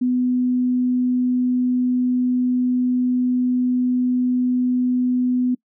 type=tone; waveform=sine; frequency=250 Hz; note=B3; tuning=21 cents sharp; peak=-16 dBFS; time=0.01-5.55 s; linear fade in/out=10 ms; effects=noise-tail reverb RT60 0.1 s tail -24 dB re dry